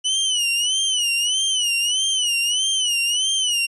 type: tone with vibrato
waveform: sawtooth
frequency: 2960 Hz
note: F#7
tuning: in tune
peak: -15 dBFS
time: 0.04-3.67 s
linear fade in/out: 20 ms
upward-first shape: sine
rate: 1.6 Hz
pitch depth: 120 cents each way
effects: resampled to 24000 Hz